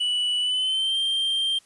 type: tone with pitch glide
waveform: triangle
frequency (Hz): 2956 to 3168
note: F#7 to G7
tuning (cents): -2 to +18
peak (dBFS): -20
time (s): 0-1.59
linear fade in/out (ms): 10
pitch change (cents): +120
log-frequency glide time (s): 0.4-0.98
effects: white hiss -57 dBFS RMS until 1.65 s + resampled to 24000 Hz